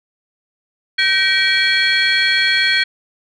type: tone cluster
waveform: sine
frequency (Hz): 1544 / 1893 / 2318 / 3305 / 4312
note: G6 / A#6 / D7 / G#7 / C#8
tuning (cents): -27 / +26 / -23 / -9 / -49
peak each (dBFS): -18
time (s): 0.98-2.84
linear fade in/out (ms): 10
effects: tanh soft clip ceiling -5 dBFS